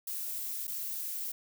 violet noise with dropouts, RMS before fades -37 dBFS, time 0.07-1.32 s, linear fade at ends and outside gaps 5 ms, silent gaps 0.67-0.677 s, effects none

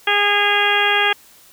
harmonic tone with a mistuned harmonic, 410 Hz, G#4, 22 cents flat, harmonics 1 / 2 / 3 / 4 / 5 / 6 / 7 / 8, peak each -24 / -21 / -24 / -19 / -22 / -23 / -23 / -22 dBFS, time 0.07-1.13 s, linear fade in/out 5 ms, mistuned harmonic 7, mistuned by -50 cents, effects white hiss -48 dBFS RMS until 1.52 s

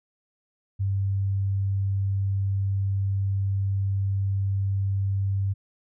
sine tone, 98 Hz, G2, in tune, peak -22 dBFS, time 0.79-5.54 s, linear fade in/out 20 ms, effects none

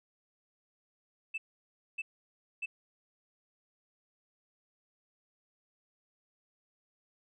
sine tone bursts, 2637 Hz, E7, in tune, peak -32 dBFS, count 3, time 1.34-2.66 s, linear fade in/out 10 ms, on 40 ms, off 600 ms, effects tanh soft clip ceiling -30 dBFS

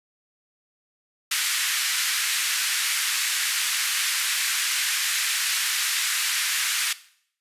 pink band-pass noise, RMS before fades -25 dBFS, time 1.31-6.93 s, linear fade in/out 5 ms, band 1600 to 13000 Hz, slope 24 dB/octave, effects noise-tail reverb RT60 0.6 s tail -17 dB re dry + resampled to 32000 Hz

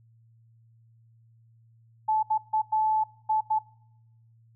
sine tone bursts at uneven times, 868 Hz, A5, 24 cents flat, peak -21 dBFS, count 6, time 2.08-2.23 / 2.3-2.38 / 2.53-2.62 / 2.72-3.04 / 3.29-3.41 / 3.5-3.59 s, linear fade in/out 10 ms, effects noise-tail reverb RT60 0.8 s tail -23 dB re dry + added 114 Hz sine -56 dBFS peak until 4.55 s

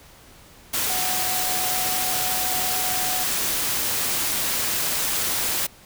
sine tone in noise, 740 Hz, F#5, in tune, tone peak -30 dBFS, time 0.89-3.24 s, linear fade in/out 10 ms, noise white, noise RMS -24 dBFS, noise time 0.73-5.67 s, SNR -9 dB, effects pink hiss -49 dBFS RMS until 5.85 s

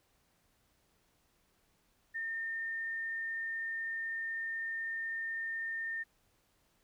sine tone, 1816 Hz, A#6, 46 cents flat, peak -35 dBFS, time 2.14-6.04 s, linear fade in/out 20 ms, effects pink hiss -73 dBFS RMS until 6.83 s

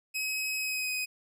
sawtooth tone with pitch glide, 2548 to 2510 Hz, D#7 to D#7, +41 to +15 cents, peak -27 dBFS, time 0.14-1.06 s, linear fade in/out 20 ms, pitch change -26 cents, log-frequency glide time 0.58-0.91 s, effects none

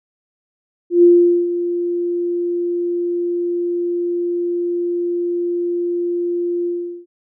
sine tone with ADSR envelope, 348.4 Hz, F4, 4 cents flat, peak -5 dBFS, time 0.9-7.06 s, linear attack 130 ms, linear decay 440 ms, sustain -12 dB, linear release 400 ms, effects none

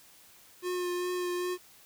square tone with vibrato, 358 Hz, F4, 43 cents sharp, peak -31 dBFS, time 0.62-1.58 s, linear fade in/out 50 ms, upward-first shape sine, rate 2.5 Hz, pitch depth 16 cents each way, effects white hiss -57 dBFS RMS until 1.85 s

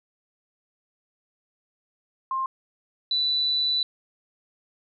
sine tone pair in turn, 1058 / 3975 Hz, C6 / B7, +19 / +10 cents, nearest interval octave + major seventh, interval 2291 cents, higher second, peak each -24 / -21 dBFS, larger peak second, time 2.31-2.46 / 3.11-3.83 s, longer second, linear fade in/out 2 ms, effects none

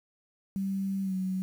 sine tone with pitch glide, 194.3 to 187.36 Hz, G3 to F#3, -15 to +22 cents, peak -28 dBFS, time 0.56-1.42 s, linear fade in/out 0 ms, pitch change -63 cents, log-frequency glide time 1.03-1.14 s, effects 9-bit

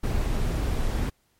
brown noise, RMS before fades -25 dBFS, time 0.03-1.1 s, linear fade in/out 10 ms, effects pink hiss -68 dBFS RMS until 1.39 s + MP3 64 kbps

